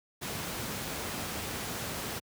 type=noise; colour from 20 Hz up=pink; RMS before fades=-36 dBFS; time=0.21-2.2 s; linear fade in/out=20 ms; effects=high-pass 80 Hz 12 dB/octave